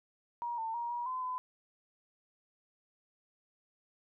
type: tone with pitch steps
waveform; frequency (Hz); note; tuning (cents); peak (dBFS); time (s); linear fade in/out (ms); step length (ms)
sine; 950 / 897 / 945 / 958 / 1022 / 1011; A#5 / A5 / A#5 / A#5 / C6 / B5; +33 / +33 / +23 / +47 / -41 / +40; -34; 0.42-1.38; 0; 160
effects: none